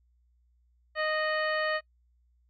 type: harmonic tone with a mistuned harmonic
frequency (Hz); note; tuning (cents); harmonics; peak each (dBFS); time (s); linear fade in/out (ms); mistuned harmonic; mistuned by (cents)
620; D#5; -6; 1 / 2 / 3 / 4 / 5 / 6 / 7; -30 / -34 / -31 / -43 / -41 / -49 / -42; 0.95-1.81; 50; 5; -52
effects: noise-tail reverb RT60 0.1 s tail -24 dB re dry + added 60 Hz sine -64 dBFS peak until 2.49 s